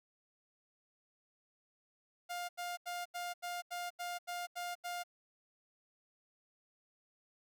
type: tone bursts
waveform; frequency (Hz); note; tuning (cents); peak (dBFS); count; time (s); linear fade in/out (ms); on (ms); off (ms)
sawtooth; 705; F5; +16; -35; 10; 2.29-5.037; 20; 200; 83
effects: none